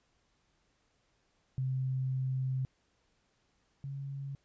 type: tone pair in turn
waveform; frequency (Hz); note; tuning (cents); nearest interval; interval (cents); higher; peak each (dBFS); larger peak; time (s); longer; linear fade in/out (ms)
sine; 130.81 / 138.23; C3 / C#3; 0 / -5; minor second; 95; second; -30 / -37; first; 1.58-2.65 / 3.84-4.35; first; 0
effects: pink hiss -74 dBFS RMS until 4.44 s + resampled to 16000 Hz